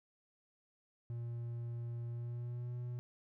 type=tone with pitch glide; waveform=triangle; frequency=118.3 to 122.12 Hz; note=A#2 to B2; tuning=+26 to -19 cents; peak=-37 dBFS; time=1.1-2.99 s; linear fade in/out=0 ms; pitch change=+55 cents; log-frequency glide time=2.09-2.75 s; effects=none